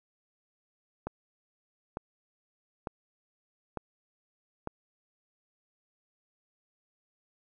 click train, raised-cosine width 1 ms, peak -20 dBFS, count 5, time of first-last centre 1.07-4.674 s, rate 1.11 Hz, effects none

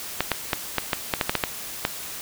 clicks, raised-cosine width 0.3 ms, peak -4 dBFS, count 11, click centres 0.206 / 0.317 / 0.532 / 0.783 / 0.932 / 1.138 / 1.212 / 1.295 / 1.353 / 1.438 / 1.851 s, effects white hiss -35 dBFS RMS until 2.21 s

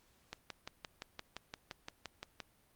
click train, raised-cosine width 0.2 ms, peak -25 dBFS, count 13, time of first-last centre 0.33-2.403 s, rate 5.79 Hz, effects pink hiss -70 dBFS RMS until 2.75 s + Opus 48 kbps

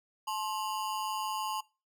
square ring-modulated tone, 964 Hz, B5, 42 cents flat, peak -30 dBFS, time 0.27-1.61 s, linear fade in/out 10 ms, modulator 96.9 Hz, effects noise-tail reverb RT60 0.3 s tail -22 dB re dry

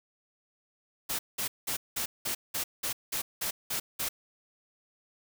white noise bursts, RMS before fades -32 dBFS, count 11, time 1.09-4.09 s, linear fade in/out 10 ms, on 100 ms, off 190 ms, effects none

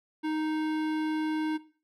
sine tone with hard clipping, 311.1 Hz, D#4, in tune, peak -30 dBFS, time 0.23-1.58 s, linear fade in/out 20 ms, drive 17 dB, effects noise-tail reverb RT60 0.4 s tail -17 dB re dry

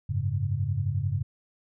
sine chord, F# suspended second, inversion none, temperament equal, 92.5 / 103.83 / 138.59 Hz, F#2 / G#2 / C#3, 0 / 0 / 0 cents, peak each -30 / -28 / -30 dBFS, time 0.09-1.23 s, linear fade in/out 10 ms, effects none

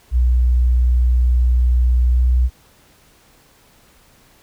sine tone with pitch glide, 61.3 to 62.08 Hz, B1 to B1, -12 to +10 cents, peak -11 dBFS, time 0.11-2.5 s, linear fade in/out 50 ms, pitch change +22 cents, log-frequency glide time 2.1-2.22 s, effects pink hiss -52 dBFS RMS until 4.42 s

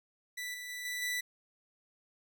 sawtooth tone with level steps, 1975.5 Hz, B6, in tune, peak -34 / -38 / -36 / -32 / -29 dBFS, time 0.37-1.21 s, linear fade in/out 10 ms, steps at 0.54 / 0.69 / 0.85 / 1.02 s, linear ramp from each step 2 ms, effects none

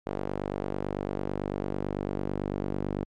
sawtooth tone with band-pass filter sweep, 49 Hz, G1, in tune, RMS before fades -32 dBFS, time 0.06-3.05 s, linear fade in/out 10 ms, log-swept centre 500 to 320 Hz, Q 0.99, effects MP3 64 kbps

